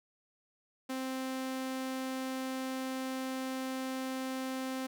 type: tone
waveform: sawtooth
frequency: 261.6 Hz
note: C4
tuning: in tune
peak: -31 dBFS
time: 0.89-4.87 s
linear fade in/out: 10 ms
effects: none